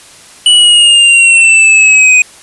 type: exponential sweep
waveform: square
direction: down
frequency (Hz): 2960 to 2489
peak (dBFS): -3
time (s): 0.46-2.22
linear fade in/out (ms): 2
effects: white hiss -36 dBFS RMS until 2.42 s + resampled to 24000 Hz